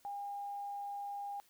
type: tone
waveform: sine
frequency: 808 Hz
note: G#5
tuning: 48 cents flat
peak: -39 dBFS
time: 0.05-1.4 s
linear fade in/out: 0 ms
effects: white hiss -68 dBFS RMS until 1.49 s